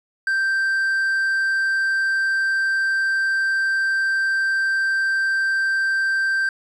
triangle tone, 1568 Hz, G6, in tune, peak -16 dBFS, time 0.27-6.49 s, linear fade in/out 2 ms, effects resampled to 24000 Hz

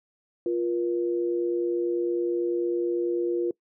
sine tone pair together, 349.2 / 478.3 Hz, F4 / A#4, 0 / +44 cents, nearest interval perfect fourth, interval 544 cents, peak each -24 / -30 dBFS, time 0.46-3.51 s, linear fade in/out 2 ms, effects noise-tail reverb RT60 0.1 s tail -23 dB re dry

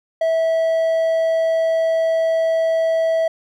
triangle tone, 652 Hz, E5, 19 cents flat, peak -13 dBFS, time 0.21-3.28 s, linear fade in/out 5 ms, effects none

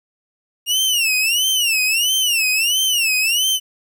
sawtooth tone with vibrato, 2794 Hz, F7, in tune, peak -12 dBFS, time 0.66-3.6 s, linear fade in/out 50 ms, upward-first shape sine, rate 1.5 Hz, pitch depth 190 cents each way, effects 9-bit

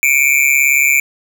square tone with amplitude modulation, 2349 Hz, D7, in tune, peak -6 dBFS, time 0.03-1 s, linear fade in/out 0 ms, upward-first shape sine, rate 138 Hz, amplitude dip 95%, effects none

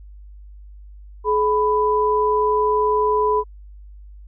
sine tone pair together, 424.9 / 993.8 Hz, G#4 / B5, +40 / +11 cents, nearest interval octave + minor third, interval 1471 cents, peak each -18 dBFS, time 1.24-3.44 s, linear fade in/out 50 ms, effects added 50 Hz sine -38 dBFS peak until 4.27 s

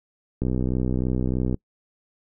click train, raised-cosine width 3 ms, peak -12 dBFS, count 72, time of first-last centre 0.42-1.543 s, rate 63.2 Hz, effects noise-tail reverb RT60 0.1 s tail -25 dB re dry

